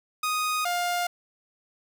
sawtooth tone pair in turn, 1244.5 / 705.3 Hz, D#6 / F5, 0 / +17 cents, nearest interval minor seventh, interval 983 cents, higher first, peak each -21 dBFS, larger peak neither, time 0.23-0.65 / 0.65-1.07 s, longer neither, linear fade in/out 5 ms, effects none

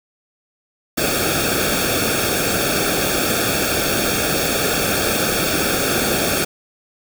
pink noise with comb filter, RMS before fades -19 dBFS, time 0.97-6.45 s, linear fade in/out 10 ms, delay 1 ms, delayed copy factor -0.85, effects none

